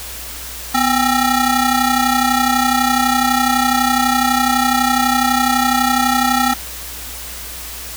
20% pulse ring-modulated tone, 530 Hz, C5, 22 cents sharp, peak -5 dBFS, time 0.74-6.54 s, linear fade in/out 10 ms, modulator 281 Hz, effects added 60 Hz sine -35 dBFS peak until 7.96 s + white hiss -30 dBFS RMS until 7.96 s

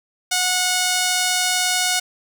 5% pulse tone, 731 Hz, F#5, 21 cents flat, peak -6 dBFS, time 0.31-2 s, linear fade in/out 10 ms, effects none

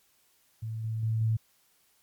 sine tone with level steps, 111.4 Hz, A2, 22 cents sharp, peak -32 / -29 / -25 / -23 dBFS, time 0.62-1.37 s, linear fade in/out 10 ms, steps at 0.84 / 1.03 / 1.21 s, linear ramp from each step 2 ms, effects white hiss -67 dBFS RMS until 2.02 s + MP3 96 kbps

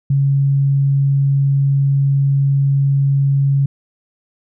sine tone, 138.59 Hz, C#3, in tune, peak -11 dBFS, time 0.1-3.66 s, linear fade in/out 5 ms, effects none

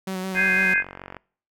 sawtooth tone with vibrato, 187.7 Hz, F#3, 25 cents sharp, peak -23 dBFS, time 0.07-0.74 s, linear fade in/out 5 ms, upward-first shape square, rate 6 Hz, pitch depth 20 cents each way
sine chord, Ab major seventh, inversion third, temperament equal, 1568 / 1661.2 / 2093 / 2489 Hz, G6 / Ab6 / C7 / Eb7, 0 / 0 / 0 / 0 cents, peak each -23 dBFS, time 0.34-0.84 s, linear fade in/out 50 ms
click train, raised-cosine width 0.5 ms, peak -21 dBFS, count 39, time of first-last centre 0.35-1.167 s, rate 46.5 Hz
effects noise-tail reverb RT60 0.5 s tail -25 dB re dry

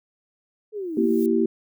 sine linear sweep, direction down, 440 to 203.5 Hz, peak -27 dBFS, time 0.72-1.13 s, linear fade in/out 50 ms
violet noise with exponential growth, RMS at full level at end -39 dBFS, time 0.75-1.26 s, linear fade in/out 2 ms, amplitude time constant 110 ms
sine chord, E diminished, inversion second, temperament equal with one note detuned, 233.1 / 329.6 / 387.7 Hz, Bb3 / E4 / G4, 0 / 0 / -19 cents, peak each -22 dBFS, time 0.97-1.46 s, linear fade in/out 5 ms
effects none

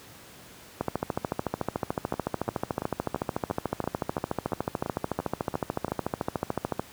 two click trains, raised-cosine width 1 ms, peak -16 / -12 dBFS, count 12 / 83, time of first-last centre 2.14-5.881 / 0.81-6.795 s, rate 2.94 / 13.7 Hz, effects pink hiss -49 dBFS RMS until 6.92 s + high-pass 80 Hz 12 dB/octave

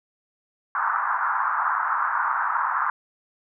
pink band-pass noise, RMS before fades -24 dBFS, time 0.75-2.9 s, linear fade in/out 2 ms, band 920 to 1500 Hz, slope 48 dB/octave, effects none

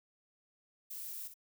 violet noise with echo, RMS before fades -44 dBFS, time 0.9-1.28 s, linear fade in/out 10 ms, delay 62 ms, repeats 1, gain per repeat -9 dB, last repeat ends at 1.342 s, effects none

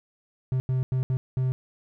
triangle tone bursts at uneven times, 129.2 Hz, C3, 21 cents flat, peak -20 dBFS, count 5, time 0.52-0.6 / 0.69-0.83 / 0.92-1.03 / 1.1-1.17 / 1.37-1.52 s, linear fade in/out 0 ms, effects none

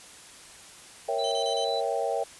sine chord, A# diminished seventh, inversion none, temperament equal, 466.2 / 554.4 / 659.3 / 784 Hz, A#4 / C#5 / E5 / G5, 0 / 0 / 0 / 0 cents, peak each -31 dBFS, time 1.08-2.24 s, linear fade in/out 10 ms
sine tone, 3976 Hz, B7, 11 cents sharp, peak -33 dBFS, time 1.18-1.81 s, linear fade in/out 20 ms
sawtooth tone bursts, 3069 Hz, G7, 37 cents flat, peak -32 dBFS, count 4, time 1.24-1.644 s, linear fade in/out 2 ms, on 77 ms, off 32 ms
effects white hiss -48 dBFS RMS until 2.39 s + resampled to 24000 Hz

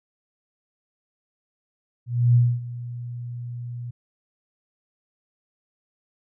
sine tone with ADSR envelope, 120.7 Hz, B2, 39 cents flat, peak -12 dBFS, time 2.06-3.91 s, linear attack 290 ms, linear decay 250 ms, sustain -18 dB, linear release 9 ms, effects none

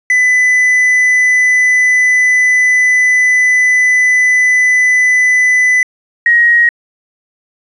triangle / sine tone pair in turn, 2000 / 1887.7 Hz, B6 / A#6, +21 / +21 cents, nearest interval minor second, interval 100 cents, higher first, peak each -5 dBFS, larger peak neither, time 0.1-5.83 / 6.26-6.69 s, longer first, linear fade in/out 2 ms, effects resampled to 24000 Hz + 7-bit

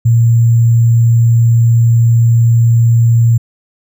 sine tone with sample-and-hold, 116.4 Hz, A#2, 2 cents flat, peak -5 dBFS, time 0.05-3.38 s, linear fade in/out 10 ms, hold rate 7350 Hz, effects none

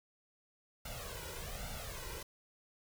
pink noise with flanger, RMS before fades -44 dBFS, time 0.85-2.23 s, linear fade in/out 5 ms, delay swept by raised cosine 1.4 to 2.07 ms, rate 1.2 Hz, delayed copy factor +0.85, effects none

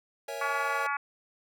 square chord, A# half-diminished seventh, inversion none, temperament equal, 466.2 / 554.4 / 659.3 / 830.6 Hz, A#4 / C#5 / E5 / G#5, 0 / 0 / 0 / 0 cents, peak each -42 / -39 / -42 / -42 dBFS, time 0.28-0.87 s, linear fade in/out 5 ms
harmonic tone, 283.5 Hz, C#4, 39 cents sharp, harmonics 3 / 4 / 5 / 6 / 7 / 8 / 9, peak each -35 / -32 / -33 / -38 / -41 / -40 / -44 dBFS, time 0.41-0.97 s, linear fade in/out 5 ms
effects none

